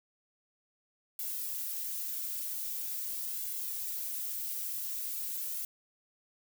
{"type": "noise with flanger", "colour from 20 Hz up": "violet", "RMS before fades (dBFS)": -37, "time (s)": [1.19, 5.65], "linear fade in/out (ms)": 2, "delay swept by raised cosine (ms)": [1.6, 4], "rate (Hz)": 0.44, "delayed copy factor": -0.7, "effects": []}